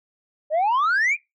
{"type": "exponential sweep", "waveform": "sine", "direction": "up", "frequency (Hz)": [588, 2495], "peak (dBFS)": -15, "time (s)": [0.5, 1.17], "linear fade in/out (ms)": 50, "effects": ["noise-tail reverb RT60 0.2 s tail -22 dB re dry", "tanh soft clip ceiling -16 dBFS"]}